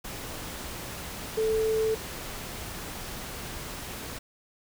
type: tone in noise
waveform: sine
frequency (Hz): 440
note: A4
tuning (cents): 0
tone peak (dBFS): -23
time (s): 1.37-1.95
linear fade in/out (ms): 10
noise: pink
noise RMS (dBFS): -38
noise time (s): 0.04-4.19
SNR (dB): +12
effects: none